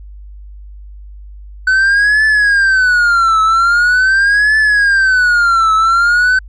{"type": "tone with vibrato", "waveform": "triangle", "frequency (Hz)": 1506, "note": "F#6", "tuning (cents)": 30, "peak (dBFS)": -6, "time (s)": [1.67, 6.39], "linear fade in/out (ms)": 5, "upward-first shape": "triangle", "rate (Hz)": 0.43, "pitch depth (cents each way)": 260, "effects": ["added 50 Hz sine -30 dBFS peak until 6.48 s", "resampled to 22050 Hz"]}